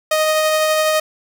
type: tone with tremolo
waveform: sawtooth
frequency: 622.3 Hz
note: D#5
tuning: in tune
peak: -9 dBFS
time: 0.11-1 s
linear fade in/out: 5 ms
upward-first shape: triangle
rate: 12 Hz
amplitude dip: 25%
effects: none